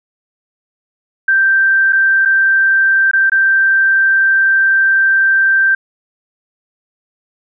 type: tone with dropouts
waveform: sine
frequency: 1568 Hz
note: G6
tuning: in tune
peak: -8 dBFS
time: 1.28-5.75 s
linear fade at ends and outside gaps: 5 ms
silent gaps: 1.925-1.929 / 2.252-2.256 / 3.113-3.133 / 3.298-3.318 s
effects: none